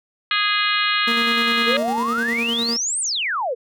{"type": "harmonic tone", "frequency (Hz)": 413.8, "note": "G#4", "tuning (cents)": -6, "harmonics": [3, 4, 5, 6, 7, 8, 9, 10], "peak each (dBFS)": [-23, -24, -25, -26, -26, -27, -28, -28], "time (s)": [0.31, 1.77], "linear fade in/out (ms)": 2}
{"type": "tone with tremolo", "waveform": "30% pulse", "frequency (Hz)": 233.1, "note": "A#3", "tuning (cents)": 0, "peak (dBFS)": -20, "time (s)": [1.07, 2.77], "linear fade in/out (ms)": 10, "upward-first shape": "square", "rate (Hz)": 9.9, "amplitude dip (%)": 35}
{"type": "exponential two-way sweep", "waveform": "sine", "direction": "up then down", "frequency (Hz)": [444.2, 9110, 444.2], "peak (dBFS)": -20, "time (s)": [1.66, 3.55], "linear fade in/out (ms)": 20, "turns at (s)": 3}
{"effects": []}